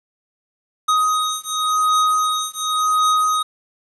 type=beating tone pair; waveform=square; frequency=1253 / 1253.91 Hz; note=D#6 / D#6; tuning=+12 / +13 cents; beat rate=0.91 Hz; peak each=-20 / -20 dBFS; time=0.88-3.43 s; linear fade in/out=10 ms; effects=resampled to 24000 Hz + 8-bit